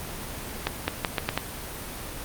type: accelerating click train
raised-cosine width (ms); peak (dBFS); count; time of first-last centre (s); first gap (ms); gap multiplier
0.3; -7; 6; 0.67-1.376; 210; 0.8
effects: pink hiss -36 dBFS RMS until 2.24 s + Opus 32 kbps